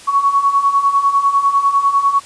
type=beating tone pair; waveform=sine; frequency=1108.7 / 1118.7 Hz; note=C#6 / C#6; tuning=0 / +15 cents; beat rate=10 Hz; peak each=-17 / -12 dBFS; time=0.07-2.2 s; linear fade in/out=20 ms; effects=white hiss -38 dBFS RMS until 2.25 s + resampled to 22050 Hz